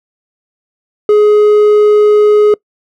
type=tone with hard clipping; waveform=sine; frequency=419.6 Hz; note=G#4; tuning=18 cents sharp; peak=-5 dBFS; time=1.09-2.54 s; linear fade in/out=2 ms; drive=3 dB; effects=noise-tail reverb RT60 0.1 s tail -24 dB re dry